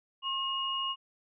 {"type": "tone pair together", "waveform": "sine", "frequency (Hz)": [1074.3, 2868], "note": ["C6", "F7"], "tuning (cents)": [45, 45], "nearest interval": "octave + perfect fourth", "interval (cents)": 1700, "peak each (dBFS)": [-34, -32], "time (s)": [0.22, 0.96], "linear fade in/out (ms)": 50, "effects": []}